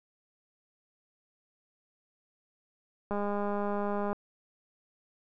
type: click train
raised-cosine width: 1 ms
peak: -20 dBFS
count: 209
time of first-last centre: 3.11-4.13 s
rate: 204 Hz
effects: none